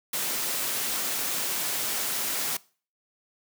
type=noise; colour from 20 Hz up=white; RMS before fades=-29 dBFS; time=0.13-2.57 s; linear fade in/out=5 ms; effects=noise-tail reverb RT60 0.4 s tail -22 dB re dry + high-pass 150 Hz 12 dB/octave